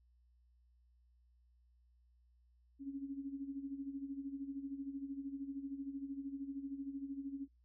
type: tone with tremolo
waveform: sine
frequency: 276.1 Hz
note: C#4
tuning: 7 cents flat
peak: -38 dBFS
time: 2.79-7.48 s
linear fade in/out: 50 ms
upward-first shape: sine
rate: 13 Hz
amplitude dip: 70%
effects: noise-tail reverb RT60 0.2 s tail -25 dB re dry + added 60 Hz sine -67 dBFS peak until 7.64 s